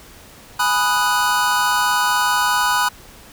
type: chord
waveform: square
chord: G# minor seventh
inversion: none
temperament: equal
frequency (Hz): 830.6 / 987.8 / 1244.5 / 1480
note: G#5 / B5 / D#6 / F#6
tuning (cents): 0 / 0 / 0 / 0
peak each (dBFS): -25 / -20 / -23 / -21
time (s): 0.59-2.89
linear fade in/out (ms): 10
effects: pink hiss -43 dBFS RMS until 3.32 s